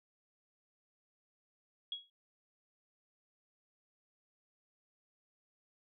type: tone with exponential decay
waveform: sine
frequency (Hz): 3322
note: G#7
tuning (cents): 0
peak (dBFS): -34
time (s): 1.92-2.1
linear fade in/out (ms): 2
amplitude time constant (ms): 37
effects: none